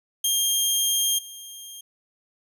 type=tone with level steps; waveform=15% pulse; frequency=3212 Hz; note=G7; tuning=41 cents sharp; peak=-13 / -31 dBFS; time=0.24-1.81 s; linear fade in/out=5 ms; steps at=1.18 s; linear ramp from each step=10 ms; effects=none